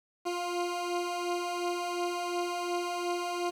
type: beating tone pair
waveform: 20% pulse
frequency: 349.2 / 352 Hz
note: F4 / F4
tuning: 0 / +14 cents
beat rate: 2.8 Hz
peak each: -32 / -27 dBFS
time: 0.25-3.51 s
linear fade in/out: 20 ms
effects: low-pass 9000 Hz 12 dB/octave + 9-bit